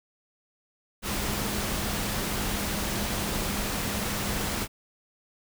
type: tone in noise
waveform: sine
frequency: 205.3 Hz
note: G#3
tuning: 20 cents flat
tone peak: -36 dBFS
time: 1.02-4.68 s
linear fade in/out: 50 ms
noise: pink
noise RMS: -30 dBFS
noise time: 1.02-4.68 s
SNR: -9 dB
effects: none